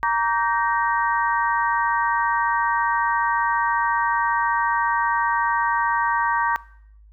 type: harmonic tone with a mistuned harmonic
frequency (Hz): 311.5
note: D#4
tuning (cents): +2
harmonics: 3 / 4 / 5 / 6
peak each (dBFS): -21 / -23 / -26 / -28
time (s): 0.03-6.56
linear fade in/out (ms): 0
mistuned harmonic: 4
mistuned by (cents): -140
effects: noise-tail reverb RT60 0.7 s tail -21 dB re dry + added 52 Hz sine -46 dBFS peak until 7.12 s